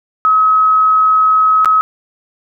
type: tone with dropouts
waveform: sine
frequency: 1278 Hz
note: D#6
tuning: 46 cents sharp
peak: -7 dBFS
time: 0.25-1.81 s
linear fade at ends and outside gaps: 0 ms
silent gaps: 1.647-1.657 s
effects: none